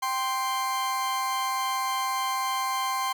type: tone pair together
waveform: 40% pulse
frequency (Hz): 784 / 1046.5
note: G5 / C6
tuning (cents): 0 / 0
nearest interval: perfect fourth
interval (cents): 500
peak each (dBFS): -31 / -26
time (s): 0.02-3.13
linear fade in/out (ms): 10
effects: none